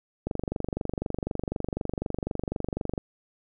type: click train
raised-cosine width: 2 ms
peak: -15 dBFS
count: 66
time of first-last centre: 0.27-2.978 s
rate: 24 Hz
effects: none